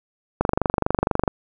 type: click train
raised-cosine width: 1 ms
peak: -4 dBFS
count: 22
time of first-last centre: 0.41-1.278 s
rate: 24.2 Hz
effects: none